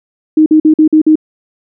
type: tone bursts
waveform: sine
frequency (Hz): 311.1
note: D#4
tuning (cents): 0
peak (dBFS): -3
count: 6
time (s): 0.37-1.156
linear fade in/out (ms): 5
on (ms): 91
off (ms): 48
effects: none